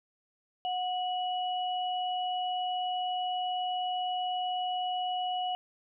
sine tone pair together, 731.8 / 2927 Hz, F#5 / F#7, -19 / -19 cents, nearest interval 2 octaves, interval 2400 cents, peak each -30 / -37 dBFS, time 0.65-5.55 s, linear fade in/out 0 ms, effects none

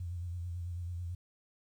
sine tone with vibrato, 87.31 Hz, F2, in tune, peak -36 dBFS, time 0-1.15 s, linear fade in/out 5 ms, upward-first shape sine, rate 9.1 Hz, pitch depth 54 cents each way, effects 11-bit

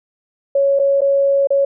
sine tone with dropouts, 555 Hz, C#5, 2 cents sharp, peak -11 dBFS, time 0.55-1.65 s, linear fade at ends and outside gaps 5 ms, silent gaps 0.791-0.796 / 1.008-1.016 / 1.472-1.504 s, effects none

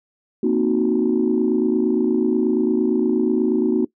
sine chord, C half-diminished seventh, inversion third, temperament equal, 233.1 / 261.6 / 311.1 / 370 Hz, Bb3 / C4 / Eb4 / Gb4, 0 / 0 / 0 / 0 cents, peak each -20 / -22 / -21 / -19 dBFS, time 0.43-3.85 s, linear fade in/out 5 ms, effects noise-tail reverb RT60 0.1 s tail -20 dB re dry + tanh soft clip ceiling -8 dBFS

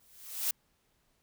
blue noise with exponential growth, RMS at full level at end -28 dBFS, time 0-0.51 s, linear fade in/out 5 ms, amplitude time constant 110 ms, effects pink hiss -73 dBFS RMS until 1.22 s

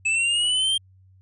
square linear sweep, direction up, 2600 to 3197 Hz, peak -20 dBFS, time 0.05-0.78 s, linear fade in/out 10 ms, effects added 94 Hz sine -51 dBFS peak until 1.21 s + resampled to 24000 Hz

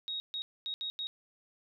sine tone bursts at uneven times, 3770 Hz, A#7, 19 cents sharp, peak -34 dBFS, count 5, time 0.08-0.2 / 0.34-0.42 / 0.66-0.74 / 0.81-0.9 / 0.99-1.07 s, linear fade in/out 0 ms, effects none

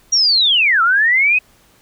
sine linear two-way sweep, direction down then up, 5770 to 1300 to 2562 Hz, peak -10 dBFS, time 0.12-1.39 s, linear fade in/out 10 ms, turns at 0.82 s, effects pink hiss -52 dBFS RMS until 1.81 s

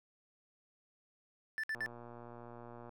triangle tone bursts, 1760 Hz, A6, in tune, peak -33 dBFS, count 3, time 1.58-1.861 s, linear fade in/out 0 ms, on 55 ms, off 58 ms
click train, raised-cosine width 1 ms, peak -37 dBFS, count 137, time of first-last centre 1.75-2.893 s, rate 119 Hz
effects none

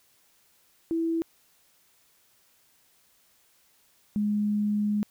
sine tone pair in turn, 329.6 / 208.3 Hz, E4 / G#3, 0 / +5 cents, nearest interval minor sixth, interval 795 cents, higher first, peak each -24 / -23 dBFS, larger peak second, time 0.91-1.22 / 4.16-5.03 s, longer second, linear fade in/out 0 ms, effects white hiss -64 dBFS RMS until 5.1 s

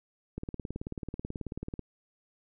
click train, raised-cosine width 3 ms, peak -23 dBFS, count 27, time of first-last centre 0.38-1.793 s, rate 18.4 Hz, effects none

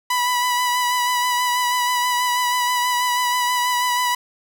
sawtooth tone with vibrato, 986 Hz, B5, 3 cents flat, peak -14 dBFS, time 0.1-4.15 s, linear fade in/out 5 ms, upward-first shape sine, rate 6.2 Hz, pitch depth 23 cents each way, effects none

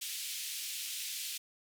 pink band-pass noise, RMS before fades -40 dBFS, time 0.01-1.38 s, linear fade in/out 10 ms, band 2700 to 16000 Hz, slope 24 dB/octave, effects none

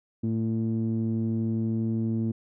sawtooth tone with low-pass filter, 112.4 Hz, A2, 37 cents sharp, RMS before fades -27 dBFS, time 0.23-2.32 s, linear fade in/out 10 ms, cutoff 270 Hz, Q 5.9, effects none

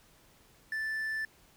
triangle tone with quantisation, 1760 Hz, A6, in tune, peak -30 dBFS, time 0.72-1.25 s, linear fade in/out 2 ms, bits 10, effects pink hiss -62 dBFS RMS until 1.56 s

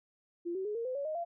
sine tone with pitch steps, 344.6 / 380.2 / 419.4 / 462.7 / 510.4 / 563 / 621.1 / 685.2 Hz, F4 / F#4 / G#4 / A#4 / C5 / C#5 / D#5 / F5, -23 / +47 / +17 / -13 / -43 / +27 / -3 / -33 cents, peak -33 dBFS, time 0.45-1.25 s, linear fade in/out 20 ms, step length 100 ms, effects none

